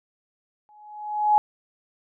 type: tone with exponential growth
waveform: sine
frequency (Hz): 842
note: G#5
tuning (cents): +24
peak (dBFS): -12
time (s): 0.69-1.38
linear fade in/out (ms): 0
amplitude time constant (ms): 150
effects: none